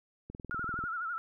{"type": "click train", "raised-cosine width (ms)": 3, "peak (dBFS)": -30, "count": 12, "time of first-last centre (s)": [0.3, 0.839], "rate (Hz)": 20.4}
{"type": "tone with vibrato", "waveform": "sine", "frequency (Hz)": 1375, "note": "F6", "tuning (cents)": -27, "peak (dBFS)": -33, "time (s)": [0.51, 1.18], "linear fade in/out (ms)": 0, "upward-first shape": "sine", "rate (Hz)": 12, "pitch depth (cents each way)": 94}
{"effects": []}